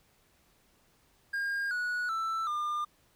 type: tone with pitch steps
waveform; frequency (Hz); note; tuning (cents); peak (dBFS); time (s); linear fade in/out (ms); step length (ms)
triangle; 1615 / 1464 / 1327 / 1202.9; G#6 / F#6 / E6 / D6; -49 / -19 / +11 / +41; -28; 1.33-2.85; 10; 380
effects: pink hiss -67 dBFS RMS until 3.15 s